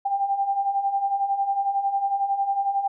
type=beating tone pair; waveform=sine; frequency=784 / 795 Hz; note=G5 / G5; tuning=0 / +24 cents; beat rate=11 Hz; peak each=-28 / -22 dBFS; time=0.05-2.88 s; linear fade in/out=10 ms; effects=none